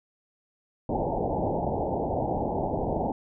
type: low-pass noise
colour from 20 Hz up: white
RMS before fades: -28 dBFS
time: 0.89-3.12 s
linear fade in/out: 2 ms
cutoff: 880 Hz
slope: 96 dB/octave
effects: none